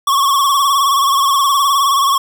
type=tone with vibrato; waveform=square; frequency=1108.7 Hz; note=C#6; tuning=in tune; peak=-11 dBFS; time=0.07-2.18 s; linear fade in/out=5 ms; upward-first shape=sine; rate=19 Hz; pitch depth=66 cents each way; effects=none